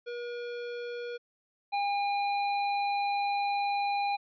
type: tone pair in turn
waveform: square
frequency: 480 / 808.1 Hz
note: B4 / G#5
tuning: -49 / -48 cents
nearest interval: major sixth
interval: 901 cents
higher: second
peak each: -36 / -28 dBFS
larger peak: second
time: 0.06-1.18 / 1.72-4.17 s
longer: second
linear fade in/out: 20 ms
effects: resampled to 11025 Hz